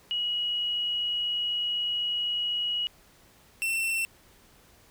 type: tone pair in turn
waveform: sine / 45% pulse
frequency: 2908 / 2693 Hz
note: F#7 / E7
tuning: -31 / +36 cents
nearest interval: minor second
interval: 133 cents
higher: first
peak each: -26 dBFS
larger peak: neither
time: 0.11-2.87 / 3.62-4.05 s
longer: first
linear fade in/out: 0 ms
effects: pink hiss -58 dBFS RMS until 4.9 s